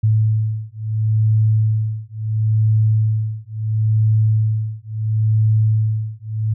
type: beating tone pair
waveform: sine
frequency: 108.7 / 109.43 Hz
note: A2 / A2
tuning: -21 / -9 cents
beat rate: 0.73 Hz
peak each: -17 dBFS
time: 0.03-6.54 s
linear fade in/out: 10 ms
effects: none